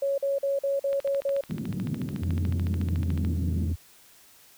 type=tone bursts; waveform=sine; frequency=554.4 Hz; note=C#5; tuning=in tune; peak=-23 dBFS; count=7; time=0.02-1.41 s; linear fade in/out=5 ms; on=160 ms; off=45 ms
type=click train; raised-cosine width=0.3 ms; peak=-25 dBFS; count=33; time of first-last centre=0.93-3.249 s; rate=13.8 Hz
type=band-pass noise; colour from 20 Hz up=white; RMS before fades=-32 dBFS; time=1.49-3.73 s; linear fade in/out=10 ms; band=110 to 240 Hz; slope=24 dB/octave
type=tone with pitch glide; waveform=sine; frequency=87.31 to 83.08 Hz; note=F2 to E2; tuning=0 to +14 cents; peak=-25 dBFS; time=2.21-3.76 s; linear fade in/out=20 ms; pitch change=-86 cents; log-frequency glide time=2.64-3.34 s
effects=white hiss -55 dBFS RMS until 4.57 s